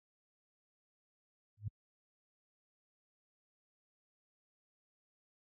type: tone with exponential growth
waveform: sine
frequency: 104.5 Hz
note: G#2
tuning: 11 cents sharp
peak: -32 dBFS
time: 1.57-1.68 s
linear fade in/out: 5 ms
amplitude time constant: 23 ms
effects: high-pass 60 Hz 12 dB/octave